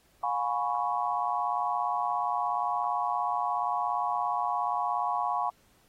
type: chord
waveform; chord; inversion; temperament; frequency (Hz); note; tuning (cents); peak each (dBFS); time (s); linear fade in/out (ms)
sine; C# dominant seventh; first; equal with one note detuned; 713.5 / 830.6 / 987.8 / 1108.7; E#5 / G#5 / B5 / C#6; +37 / 0 / 0 / 0; -32; 0.23-5.5; 5
effects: pink hiss -65 dBFS RMS until 5.88 s + AAC 48 kbps